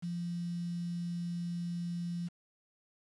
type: tone with quantisation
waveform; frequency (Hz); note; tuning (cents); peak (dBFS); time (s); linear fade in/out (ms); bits
sine; 173.1; F3; -15; -34; 0.02-2.29; 20; 9
effects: resampled to 22050 Hz